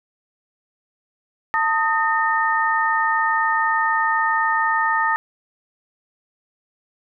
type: tone cluster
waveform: sine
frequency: 894 / 1249 / 1821 Hz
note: A5 / D#6 / A#6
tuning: +27 / +6 / -41 cents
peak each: -21 dBFS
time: 1.54-5.16 s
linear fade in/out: 0 ms
effects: none

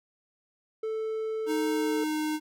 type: tone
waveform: triangle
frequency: 440 Hz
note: A4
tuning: in tune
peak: -27 dBFS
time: 0.83-2.04 s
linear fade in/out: 5 ms
type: tone with pitch glide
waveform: square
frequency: 311.1 to 307.3 Hz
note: D#4 to D#4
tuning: 0 to -21 cents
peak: -28 dBFS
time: 1.46-2.4 s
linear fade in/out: 50 ms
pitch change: -21 cents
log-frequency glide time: 1.69-2.19 s
effects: none

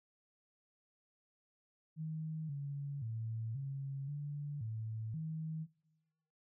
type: tone with pitch steps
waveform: sine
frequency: 157.6 / 141.6 / 112.5 / 137.2 / 145.3 / 110.7 / 158.5 Hz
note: D#3 / C#3 / A2 / C#3 / D3 / A2 / D#3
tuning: +23 / +37 / +39 / -17 / -18 / +11 / +32 cents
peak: -38 dBFS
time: 1.96-5.67 s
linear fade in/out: 50 ms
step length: 530 ms
effects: noise-tail reverb RT60 1.0 s tail -20 dB re dry

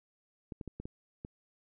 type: clicks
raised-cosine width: 3 ms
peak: -28 dBFS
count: 6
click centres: 0.522 / 0.612 / 0.677 / 0.8 / 0.855 / 1.249 s
effects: none

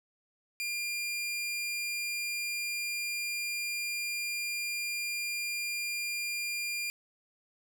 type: tone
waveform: sawtooth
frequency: 2400 Hz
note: D7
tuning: 37 cents sharp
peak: -29 dBFS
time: 0.6-6.9 s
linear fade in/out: 0 ms
effects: none

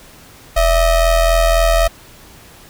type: ring-modulated tone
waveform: square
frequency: 311.1 Hz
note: D#4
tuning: in tune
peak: -8 dBFS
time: 0.56-1.88 s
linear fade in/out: 10 ms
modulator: 353 Hz
effects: pink hiss -42 dBFS RMS until 2.69 s

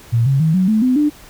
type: tone with pitch steps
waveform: sine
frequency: 116.54 / 136.21 / 159.2 / 186.07 / 217.5 / 254.2 / 297.1 Hz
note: A#2 / C#3 / D#3 / F#3 / A3 / C4 / D4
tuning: 0 / -30 / +40 / +10 / -20 / -50 / +20 cents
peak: -11 dBFS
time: 0.12-1.1 s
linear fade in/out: 20 ms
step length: 140 ms
effects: pink hiss -42 dBFS RMS until 1.29 s

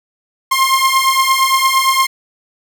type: beating tone pair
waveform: sawtooth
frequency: 1058 / 1066.7 Hz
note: C6 / C6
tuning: +19 / +33 cents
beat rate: 8.7 Hz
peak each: -10 dBFS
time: 0.51-2.07 s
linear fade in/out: 10 ms
effects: none

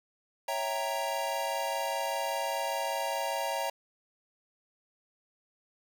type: chord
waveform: square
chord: C# diminished seventh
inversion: none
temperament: equal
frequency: 554.4 / 659.3 / 784 / 932.3 Hz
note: C#5 / E5 / G5 / Bb5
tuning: 0 / 0 / 0 / 0 cents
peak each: -37 / -37 / -38 / -35 dBFS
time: 0.48-3.7 s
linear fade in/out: 5 ms
effects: none

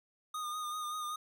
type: tone with vibrato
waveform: square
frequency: 1227 Hz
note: D#6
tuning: 25 cents flat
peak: -37 dBFS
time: 0.34-1.16 s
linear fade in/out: 5 ms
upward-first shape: sine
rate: 5.2 Hz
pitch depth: 31 cents each way
effects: none

